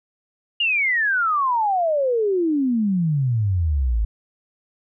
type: exponential sweep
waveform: sine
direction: down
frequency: 2882 to 51.3 Hz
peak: -17 dBFS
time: 0.6-4.05 s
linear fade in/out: 5 ms
effects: none